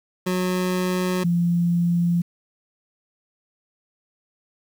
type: tone pair in turn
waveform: 25% pulse / sine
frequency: 182.7 / 172.45 Hz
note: F#3 / F3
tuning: -22 / -22 cents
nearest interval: minor second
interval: 100 cents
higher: first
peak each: -17 dBFS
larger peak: neither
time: 0.26-1.24 / 1.24-2.22 s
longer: neither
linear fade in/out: 10 ms
effects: 8-bit